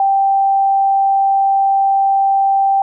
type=tone; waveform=sine; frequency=784 Hz; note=G5; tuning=in tune; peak=-10 dBFS; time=0-2.82 s; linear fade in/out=2 ms; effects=none